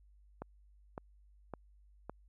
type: click train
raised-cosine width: 1 ms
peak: -27 dBFS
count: 4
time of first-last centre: 0.42-2.096 s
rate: 1.79 Hz
effects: added 50 Hz sine -60 dBFS peak until 2.28 s